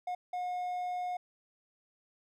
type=tone bursts at uneven times; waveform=triangle; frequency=721 Hz; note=F#5; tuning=45 cents flat; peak=-31 dBFS; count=2; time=0.07-0.15 / 0.33-1.17 s; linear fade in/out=5 ms; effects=none